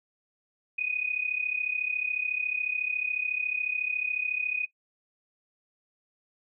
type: tone with amplitude modulation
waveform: sine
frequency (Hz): 2489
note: D#7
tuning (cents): 0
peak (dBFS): -23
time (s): 0.78-4.66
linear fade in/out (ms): 10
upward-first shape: sine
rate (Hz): 34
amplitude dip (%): 90
effects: noise-tail reverb RT60 0.1 s tail -18 dB re dry